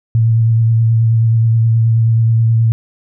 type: tone with vibrato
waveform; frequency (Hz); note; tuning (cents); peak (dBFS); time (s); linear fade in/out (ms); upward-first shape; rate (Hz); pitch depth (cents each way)
sine; 113.7; A#2; -43; -8; 0.15-2.72; 0; sine; 9.4; 21
effects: none